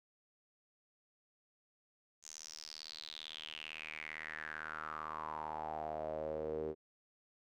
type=tone with band-pass filter sweep; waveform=sawtooth; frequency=77.78 Hz; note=D#2; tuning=in tune; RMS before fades=-44 dBFS; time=2.22-6.75 s; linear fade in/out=50 ms; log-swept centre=6700 to 410 Hz; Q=6.4; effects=none